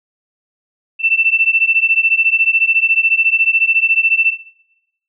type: beating tone pair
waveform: sine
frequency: 2667 / 2681 Hz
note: E7 / E7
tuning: +20 / +29 cents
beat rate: 14 Hz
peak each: -14 dBFS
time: 0.99-4.35 s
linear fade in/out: 50 ms
effects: noise-tail reverb RT60 0.9 s tail -17 dB re dry